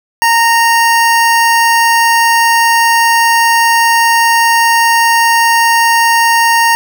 25% pulse tone, 925 Hz, A#5, 14 cents flat, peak -3 dBFS, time 0.22-6.75 s, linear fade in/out 0 ms, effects none

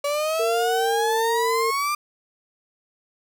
35% pulse exponential sweep, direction up, 569 to 1200 Hz, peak -20 dBFS, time 0.04-1.95 s, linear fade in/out 5 ms
sine tone with pitch glide, 459.3 to 455.1 Hz, A#4 to A#4, -26 to -42 cents, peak -22 dBFS, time 0.39-1.71 s, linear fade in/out 10 ms, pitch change -16 cents, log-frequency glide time 0.74-1.13 s
effects none

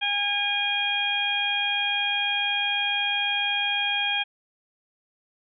harmonic tone, 814 Hz, G#5, 35 cents flat, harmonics 1 / 2 / 3 / 4, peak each -31 / -31 / -27 / -26 dBFS, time 0.01-4.24 s, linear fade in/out 20 ms, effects none

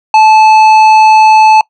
triangle tone with tanh clipping, 870 Hz, A5, 20 cents flat, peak -3 dBFS, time 0.14-1.61 s, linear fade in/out 2 ms, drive 14 dB, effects noise-tail reverb RT60 0.1 s tail -23 dB re dry

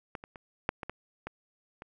clicks, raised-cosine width 0.5 ms, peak -22 / -29 / -30 / -11 / -22 / -21 / -22 / -28 dBFS, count 8, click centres 0.152 / 0.239 / 0.358 / 0.691 / 0.832 / 0.896 / 1.27 / 1.821 s, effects none

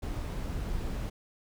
brown noise, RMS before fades -34 dBFS, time 0.02-1.1 s, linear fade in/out 10 ms, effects none

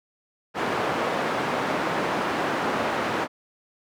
white band-pass noise, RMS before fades -26 dBFS, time 0.54-3.28 s, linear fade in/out 50 ms, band 180 to 1200 Hz, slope 12 dB/octave, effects none

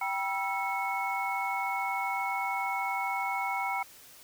sine tone cluster, 781 / 968 / 1331 / 2199 Hz, G5 / B5 / E6 / C#7, -7 / -35 / +16 / -14 cents, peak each -33 / -34 / -38 / -34 dBFS, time 0.01-3.83 s, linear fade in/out 5 ms, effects white hiss -53 dBFS RMS until 4.23 s

